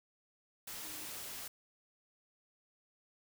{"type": "tone in noise", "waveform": "sine", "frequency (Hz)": 306.7, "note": "D#4", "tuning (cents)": -25, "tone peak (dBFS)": -56, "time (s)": [0.84, 1.06], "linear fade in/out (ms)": 5, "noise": "white", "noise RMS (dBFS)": -45, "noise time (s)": [0.67, 1.48], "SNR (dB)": -14, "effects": []}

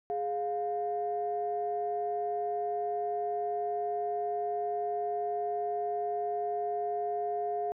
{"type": "tone pair together", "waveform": "sine", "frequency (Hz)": [415.3, 705.3], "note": ["G#4", "F5"], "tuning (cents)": [0, 17], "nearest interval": "major sixth", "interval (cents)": 917, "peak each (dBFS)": [-33, -31], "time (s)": [0.1, 7.72], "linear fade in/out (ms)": 0, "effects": ["tanh soft clip ceiling -22 dBFS"]}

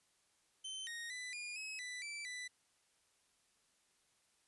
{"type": "tone with pitch steps", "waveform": "sawtooth", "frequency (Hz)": [3083, 1865, 1995, 2426, 2562, 1986, 2327, 1987], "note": ["G7", "A#6", "B6", "D#7", "E7", "B6", "D7", "B6"], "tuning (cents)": [-29, 0, 17, -44, -50, 9, -17, 10], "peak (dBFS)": -40, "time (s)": [0.64, 2.48], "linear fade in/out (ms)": 10, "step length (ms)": 230, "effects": ["white hiss -75 dBFS RMS until 4.47 s", "resampled to 24000 Hz"]}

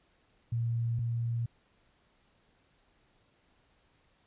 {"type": "tone pair in turn", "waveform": "sine", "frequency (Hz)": [116.54, 117.07], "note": ["A#2", "A#2"], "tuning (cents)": [0, 8], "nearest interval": "unison", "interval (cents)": 8, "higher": "second", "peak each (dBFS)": [-28, -29], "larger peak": "first", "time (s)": [[0.52, 0.99], [0.99, 1.46]], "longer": "neither", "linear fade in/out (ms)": 5, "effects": ["pink hiss -69 dBFS RMS until 4.26 s", "resampled to 8000 Hz"]}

